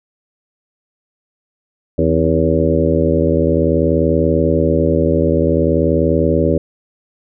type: harmonic tone with a mistuned harmonic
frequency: 80.5 Hz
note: E2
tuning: 41 cents flat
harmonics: 1 / 2 / 3 / 4 / 5 / 6 / 7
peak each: -19 / -19 / -19 / -19 / -19 / -19 / -19 dBFS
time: 1.98-6.58 s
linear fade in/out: 5 ms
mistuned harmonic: 3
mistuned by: +80 cents
effects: none